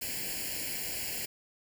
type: noise with comb filter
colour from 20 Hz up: white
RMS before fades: -36 dBFS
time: 0.01-1.26 s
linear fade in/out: 10 ms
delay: 0.41 ms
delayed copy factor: +0.9
effects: none